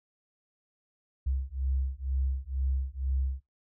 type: beating tone pair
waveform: sine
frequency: 65.41 / 67.51 Hz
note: C2 / C#2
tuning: 0 / -45 cents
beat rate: 2.1 Hz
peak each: -31 dBFS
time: 1.26-3.41 s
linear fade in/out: 10 ms
effects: noise-tail reverb RT60 0.2 s tail -21 dB re dry